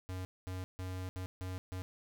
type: tone bursts at uneven times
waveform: square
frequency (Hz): 92.5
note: F#2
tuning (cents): 0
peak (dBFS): -39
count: 6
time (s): 0.09-0.25 / 0.47-0.64 / 0.79-1.09 / 1.16-1.26 / 1.41-1.58 / 1.72-1.82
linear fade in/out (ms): 0
effects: none